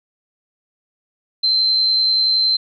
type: tone with amplitude modulation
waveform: sine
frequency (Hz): 4104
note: C8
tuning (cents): -34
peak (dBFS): -12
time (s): 1.43-2.57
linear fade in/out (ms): 10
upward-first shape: sine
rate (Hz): 70.6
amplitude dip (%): 25
effects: none